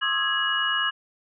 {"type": "tone cluster", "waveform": "sine", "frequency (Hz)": [1070, 1219, 1308, 1660, 2902], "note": ["C6", "D#6", "E6", "G#6", "F#7"], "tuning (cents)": [38, -36, -14, -1, -34], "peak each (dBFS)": [-32, -32, -32, -25, -26], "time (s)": [0.01, 0.91], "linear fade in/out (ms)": 20, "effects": []}